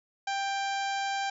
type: harmonic tone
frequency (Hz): 789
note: G5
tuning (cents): +11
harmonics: 1 / 2 / 3 / 4 / 5 / 6 / 7 / 8 / 9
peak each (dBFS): -30 / -36 / -40 / -42 / -44 / -46 / -47 / -48 / -49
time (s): 0.27-1.3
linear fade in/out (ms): 5
effects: none